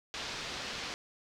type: low-pass noise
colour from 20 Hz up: white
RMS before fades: -40 dBFS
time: 0.14-0.94 s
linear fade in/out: 0 ms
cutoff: 5100 Hz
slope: 24 dB/octave
effects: none